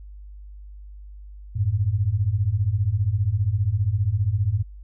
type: beating tone pair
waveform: sine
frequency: 92.5 / 107.5 Hz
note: F#2 / A2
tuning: 0 / -40 cents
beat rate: 15 Hz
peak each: -23 / -21 dBFS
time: 1.55-4.63 s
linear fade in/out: 20 ms
effects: added 50 Hz sine -38 dBFS peak until 4.83 s